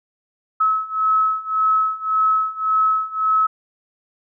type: beating tone pair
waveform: sine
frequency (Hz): 1290 / 1291.8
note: E6 / E6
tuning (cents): -38 / -35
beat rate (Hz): 1.8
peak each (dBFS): -20 / -18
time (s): 0.6-3.47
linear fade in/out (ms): 10
effects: none